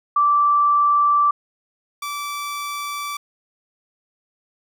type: tone pair in turn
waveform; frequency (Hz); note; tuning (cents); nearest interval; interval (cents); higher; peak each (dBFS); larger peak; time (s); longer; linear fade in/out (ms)
sine / sawtooth; 1167 / 1160.3; D6 / D6; -11 / -21; unison; 10; first; -13 / -22; first; 0.16-1.31 / 2.02-3.17; neither; 5
effects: none